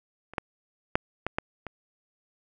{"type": "clicks", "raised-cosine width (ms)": 0.5, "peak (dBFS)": [-28, -11, -6, -13, -11, -21], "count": 6, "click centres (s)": [0.336, 0.382, 0.955, 1.266, 1.385, 1.667], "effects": []}